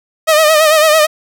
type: tone with vibrato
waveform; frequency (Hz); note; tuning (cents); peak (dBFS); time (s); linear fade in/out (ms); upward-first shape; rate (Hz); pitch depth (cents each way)
sawtooth; 622.3; D#5; 0; -3; 0.27-1.07; 20; sine; 9; 62
effects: none